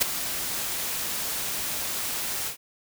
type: noise with ADSR envelope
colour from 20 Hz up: white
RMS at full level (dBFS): -18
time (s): 0-2.57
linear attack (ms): 21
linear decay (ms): 8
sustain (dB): -12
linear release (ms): 100
effects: none